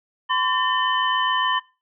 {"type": "tone cluster", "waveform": "sine", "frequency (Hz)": [1021, 1128, 1796, 3041], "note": ["C6", "C#6", "A6", "F#7"], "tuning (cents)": [-43, 30, 35, 47], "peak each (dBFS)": [-21, -28, -25, -26], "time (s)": [0.29, 1.6], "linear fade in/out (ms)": 20, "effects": ["noise-tail reverb RT60 0.3 s tail -21 dB re dry"]}